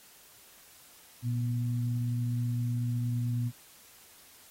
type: tone pair together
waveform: sine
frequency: 119.75 / 244.1 Hz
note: A#2 / B3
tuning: +47 / -20 cents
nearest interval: octave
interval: 1233 cents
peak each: -28 / -37 dBFS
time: 1.22-3.52 s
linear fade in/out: 50 ms
effects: white hiss -56 dBFS RMS until 4.5 s + AAC 48 kbps